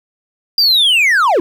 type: linear sweep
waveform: triangle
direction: down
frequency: 4853 to 298.8 Hz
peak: -7 dBFS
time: 0.58-1.4 s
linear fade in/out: 2 ms
effects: 8-bit